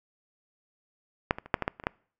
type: clicks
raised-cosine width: 0.5 ms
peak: -7 / -21 / -28 / -6 / -13 / -11 / -26 / -25 / -10 dBFS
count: 9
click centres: 1.309 / 1.385 / 1.46 / 1.542 / 1.623 / 1.679 / 1.799 / 1.838 / 1.869 s
effects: noise-tail reverb RT60 0.5 s tail -26 dB re dry